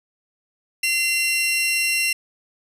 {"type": "tone pair together", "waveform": "sawtooth", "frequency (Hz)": [2059, 2737], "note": ["C7", "F7"], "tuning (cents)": [-28, -36], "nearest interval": "perfect fourth", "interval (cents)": 492, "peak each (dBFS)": [-23, -16], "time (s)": [0.83, 2.13], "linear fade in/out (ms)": 5, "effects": ["resampled to 32000 Hz", "9-bit"]}